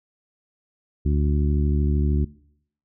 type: harmonic tone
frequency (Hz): 73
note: D2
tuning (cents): -10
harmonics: 1 / 2 / 3 / 4 / 5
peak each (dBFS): -19 / -25 / -29 / -31 / -33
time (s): 1.05-2.25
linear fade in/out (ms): 10
effects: noise-tail reverb RT60 0.7 s tail -22 dB re dry